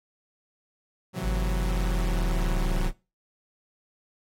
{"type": "chord", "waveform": "sawtooth", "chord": "F# half-diminished seventh", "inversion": "first", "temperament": "equal", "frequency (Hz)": [110, 130.81, 164.81, 185], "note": ["A2", "C3", "E3", "F#3"], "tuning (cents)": [0, 0, 0, 0], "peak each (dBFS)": [-35, -32, -32, -29], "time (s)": [1.13, 2.92], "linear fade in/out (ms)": 50}
{"type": "linear sweep", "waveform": "sine", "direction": "down", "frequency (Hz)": [51.91, 30.87], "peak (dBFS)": -23, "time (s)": [1.22, 2.93], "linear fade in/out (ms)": 50}
{"effects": ["noise-tail reverb RT60 0.3 s tail -22 dB re dry", "AAC 48 kbps"]}